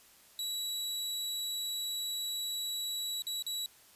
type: tone with dropouts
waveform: sawtooth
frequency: 3909 Hz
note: B7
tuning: 19 cents flat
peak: -31 dBFS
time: 0.39-3.66 s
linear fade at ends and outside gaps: 1 ms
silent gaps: 3.221-3.268 / 3.424-3.465 s
effects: white hiss -60 dBFS RMS until 3.95 s + resampled to 32000 Hz

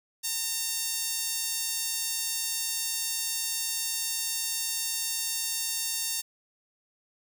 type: tone with high-pass filter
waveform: sawtooth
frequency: 912 Hz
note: A#5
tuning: 38 cents flat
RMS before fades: -31 dBFS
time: 0.23-6.22 s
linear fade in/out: 20 ms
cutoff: 5900 Hz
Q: 0.91
effects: none

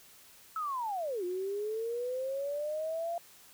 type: linear two-way sweep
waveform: sine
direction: down then up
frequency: 1318.5 to 350.7 to 691 Hz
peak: -32 dBFS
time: 0.56-3.18 s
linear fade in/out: 2 ms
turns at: 1.24 s
effects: white hiss -57 dBFS RMS until 3.53 s

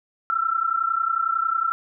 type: tone pair together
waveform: sine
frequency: 1327 / 1358 Hz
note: E6 / F6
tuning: +11 / -49 cents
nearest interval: unison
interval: 40 cents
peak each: -23 dBFS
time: 0.3-1.72 s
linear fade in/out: 0 ms
effects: none

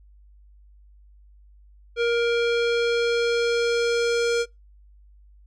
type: tone with low-pass filter sweep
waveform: square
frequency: 470 Hz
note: A#4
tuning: 14 cents sharp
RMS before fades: -22 dBFS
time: 1.96-4.46 s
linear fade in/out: 50 ms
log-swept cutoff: 3200 to 6300 Hz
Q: 1.5
effects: noise-tail reverb RT60 0.2 s tail -26 dB re dry + added 50 Hz sine -49 dBFS peak until 5.46 s

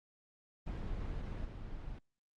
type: noise with level steps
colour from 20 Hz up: brown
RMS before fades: -39 / -44 dBFS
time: 0.66-1.99 s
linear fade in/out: 10 ms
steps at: 1.45 s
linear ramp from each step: 2 ms
effects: low-pass 4000 Hz 12 dB/octave + Opus 24 kbps

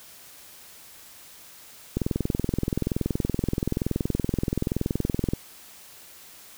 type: click train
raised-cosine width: 3 ms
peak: -11 dBFS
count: 72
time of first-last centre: 1.97-5.335 s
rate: 21.1 Hz
effects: white hiss -48 dBFS RMS until 6.57 s

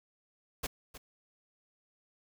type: noise with echo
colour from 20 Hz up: pink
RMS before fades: -35 dBFS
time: 0.63-0.67 s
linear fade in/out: 10 ms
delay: 310 ms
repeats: 1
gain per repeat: -13 dB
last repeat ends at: 0.98 s
effects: none

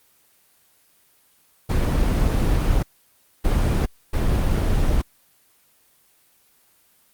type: noise bursts at uneven times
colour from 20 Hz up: brown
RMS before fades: -19 dBFS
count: 3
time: 1.69-2.83 / 3.44-3.86 / 4.13-5.02 s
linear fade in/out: 10 ms
effects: white hiss -59 dBFS RMS until 7.13 s + Opus 24 kbps

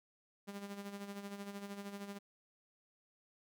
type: tone with tremolo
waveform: sawtooth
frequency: 200.7 Hz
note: G3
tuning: 41 cents sharp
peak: -38 dBFS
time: 0.47-2.19 s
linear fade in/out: 20 ms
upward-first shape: sine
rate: 13 Hz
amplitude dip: 60%
effects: none

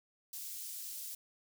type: high-pass noise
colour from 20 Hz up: white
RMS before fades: -44 dBFS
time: 0.33-1.15 s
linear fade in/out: 5 ms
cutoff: 5100 Hz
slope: 12 dB/octave
effects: none

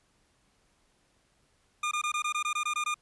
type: tone bursts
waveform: 25% pulse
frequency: 1211 Hz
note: D#6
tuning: 47 cents flat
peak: -24 dBFS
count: 11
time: 1.83-2.943 s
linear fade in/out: 5 ms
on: 83 ms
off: 20 ms
effects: pink hiss -69 dBFS RMS until 3.01 s + resampled to 24000 Hz

